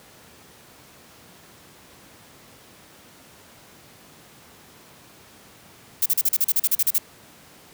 violet noise bursts, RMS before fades -19 dBFS, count 13, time 6.02-6.983 s, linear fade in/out 5 ms, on 39 ms, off 38 ms, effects pink hiss -49 dBFS RMS until 7.73 s + high-pass 100 Hz 12 dB/octave

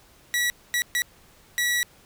sawtooth tone bursts at uneven times, 1937 Hz, B6, 34 cents flat, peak -18 dBFS, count 4, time 0.34-0.5 / 0.74-0.82 / 0.95-1.02 / 1.58-1.83 s, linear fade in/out 0 ms, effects pink hiss -55 dBFS RMS until 2.05 s

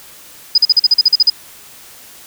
sine tone bursts, 4978 Hz, D#8, in tune, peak -5 dBFS, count 11, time 0.55-1.3 s, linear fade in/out 5 ms, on 30 ms, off 42 ms, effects white hiss -39 dBFS RMS until 2.26 s

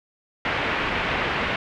white low-pass noise, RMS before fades -25 dBFS, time 0.45-1.56 s, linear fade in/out 2 ms, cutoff 2600 Hz, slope 24 dB/octave, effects none

